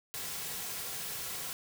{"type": "noise with comb filter", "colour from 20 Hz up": "white", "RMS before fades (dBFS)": -39, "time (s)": [0.14, 1.53], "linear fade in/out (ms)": 0, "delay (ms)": 3.3, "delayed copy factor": -0.5, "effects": []}